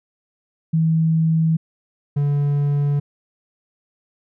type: tone pair in turn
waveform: sine / triangle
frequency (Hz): 161.4 / 143.79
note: E3 / D3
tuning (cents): -36 / -36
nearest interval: major second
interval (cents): 200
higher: first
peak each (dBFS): -14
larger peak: neither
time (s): 0.73-1.57 / 2.16-3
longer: neither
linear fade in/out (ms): 10
effects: none